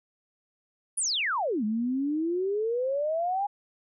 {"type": "exponential two-way sweep", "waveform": "sine", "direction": "down then up", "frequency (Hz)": [10600, 207.7, 825], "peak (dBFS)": -25, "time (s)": [0.97, 3.47], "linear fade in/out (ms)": 10, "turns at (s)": 1.64, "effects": []}